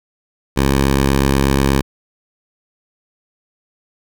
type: tone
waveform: 10% pulse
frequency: 68.2 Hz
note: C#2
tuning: 28 cents flat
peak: -4 dBFS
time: 0.56-1.82 s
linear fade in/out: 20 ms
effects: none